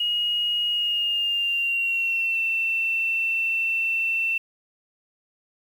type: tone with pitch glide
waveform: sine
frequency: 2880 to 2687 Hz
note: F#7 to E7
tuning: -47 to +33 cents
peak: -21 dBFS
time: 0-4.38 s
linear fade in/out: 5 ms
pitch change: -120 cents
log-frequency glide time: 0.71-2.4 s
effects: 8-bit